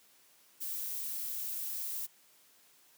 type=noise with high-pass filter sweep; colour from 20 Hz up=violet; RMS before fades=-38 dBFS; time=0.6-2.07 s; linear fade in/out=20 ms; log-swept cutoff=260 to 580 Hz; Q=4.4; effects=white hiss -64 dBFS RMS until 2.97 s + high-pass 150 Hz 12 dB/octave